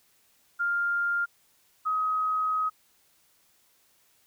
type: tone pair in turn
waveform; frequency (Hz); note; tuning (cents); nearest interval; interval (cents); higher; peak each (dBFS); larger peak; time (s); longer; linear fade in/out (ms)
sine; 1400 / 1264.6; F6 / D#6; +4 / +28; major second; 176; first; -24; neither; 0.59-1.26 / 1.85-2.7; second; 20
effects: white hiss -65 dBFS RMS until 4.26 s